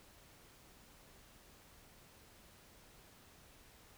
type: silence
effects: pink hiss -62 dBFS RMS until 3.97 s